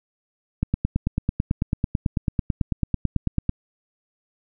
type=click train; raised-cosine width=5 ms; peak=-8 dBFS; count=27; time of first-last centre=0.63-3.493 s; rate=9.08 Hz; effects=none